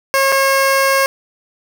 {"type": "tone with dropouts", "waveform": "15% pulse", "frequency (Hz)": 542, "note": "C#5", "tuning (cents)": -39, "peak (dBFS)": -5, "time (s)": [0.14, 1.06], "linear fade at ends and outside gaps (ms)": 0, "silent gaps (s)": [0.32, 0.324], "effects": []}